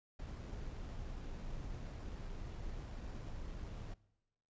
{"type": "noise with sample-and-hold", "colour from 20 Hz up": "brown", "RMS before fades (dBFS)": -45, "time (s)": [0.19, 3.94], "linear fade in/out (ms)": 5, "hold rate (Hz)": 6300, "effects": ["noise-tail reverb RT60 1.0 s tail -22 dB re dry", "resampled to 16000 Hz"]}